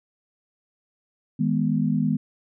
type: tone cluster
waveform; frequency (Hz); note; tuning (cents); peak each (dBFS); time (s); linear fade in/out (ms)
sine; 158.2 / 206.9 / 245.8; D#3 / G#3 / B3; +29 / -6 / -8; -24; 1.39-2.17; 10
effects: none